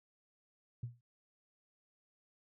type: tone with exponential decay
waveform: sine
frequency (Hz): 119.7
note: A#2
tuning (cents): +46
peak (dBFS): -34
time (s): 0.83-1.01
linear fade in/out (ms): 5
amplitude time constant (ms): 37
effects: tanh soft clip ceiling -31 dBFS